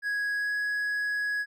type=tone with pitch glide; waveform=triangle; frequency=1661.2 to 1671.8 Hz; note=G#6 to G#6; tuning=0 to +11 cents; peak=-25 dBFS; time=0.02-1.46 s; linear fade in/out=50 ms; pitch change=+11 cents; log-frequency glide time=0.36-0.53 s; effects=none